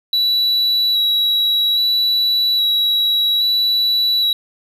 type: tone with vibrato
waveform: triangle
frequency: 3913 Hz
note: B7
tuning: 17 cents flat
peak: -12 dBFS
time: 0.13-4.33 s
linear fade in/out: 2 ms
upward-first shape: square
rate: 0.61 Hz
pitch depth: 12 cents each way
effects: none